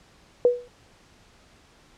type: tone with exponential decay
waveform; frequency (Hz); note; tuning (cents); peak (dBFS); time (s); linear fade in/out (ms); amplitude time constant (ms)
sine; 488.1; B4; -20; -11; 0.45-0.68; 1; 50
effects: pink hiss -56 dBFS RMS until 1.97 s + low-pass 7000 Hz 12 dB/octave